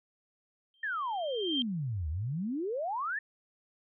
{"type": "tone with exponential growth", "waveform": "sine", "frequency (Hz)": 3162, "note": "G7", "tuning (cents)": 14, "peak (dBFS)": -27, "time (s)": [0.74, 1.62], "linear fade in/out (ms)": 1, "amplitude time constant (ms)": 190}
{"type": "exponential two-way sweep", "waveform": "sine", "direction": "down then up", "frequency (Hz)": [1837, 72.9, 1837], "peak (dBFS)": -31, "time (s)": [0.83, 3.19], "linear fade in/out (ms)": 5, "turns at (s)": 2.09}
{"effects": []}